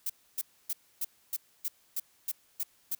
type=noise bursts; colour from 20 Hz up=violet; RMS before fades=-32 dBFS; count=10; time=0.06-2.95 s; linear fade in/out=5 ms; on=37 ms; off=280 ms; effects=white hiss -66 dBFS RMS until 2.99 s

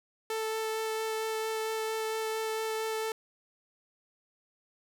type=tone with vibrato; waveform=sawtooth; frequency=440.8 Hz; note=A4; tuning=3 cents sharp; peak=-27 dBFS; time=0.3-3.12 s; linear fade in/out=2 ms; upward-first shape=sine; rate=4.4 Hz; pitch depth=8 cents each way; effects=none

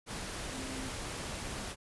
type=tone in noise; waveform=sine; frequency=262.1 Hz; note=C4; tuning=3 cents sharp; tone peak=-42 dBFS; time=0.5-0.91 s; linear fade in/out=50 ms; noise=pink; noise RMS=-40 dBFS; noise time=0.06-1.76 s; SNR=-5 dB; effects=resampled to 24000 Hz

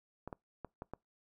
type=clicks; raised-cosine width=1 ms; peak=-28 dBFS; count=5; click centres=0.276 / 0.328 / 0.647 / 0.821 / 0.936 s; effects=noise-tail reverb RT60 0.2 s tail -26 dB re dry

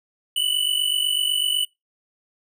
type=tone pair together; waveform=square; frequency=2952 / 3000 Hz; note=F#7 / F#7; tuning=-5 / +23 cents; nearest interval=unison; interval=28 cents; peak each=-23 dBFS; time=0.36-1.65 s; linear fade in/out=5 ms; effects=noise-tail reverb RT60 0.2 s tail -24 dB re dry

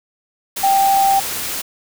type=tone in noise; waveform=sine; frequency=784 Hz; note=G5; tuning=in tune; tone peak=-11 dBFS; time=0.63-1.2 s; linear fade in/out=10 ms; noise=white; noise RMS=-24 dBFS; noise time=0.56-1.62 s; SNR=+10 dB; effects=none

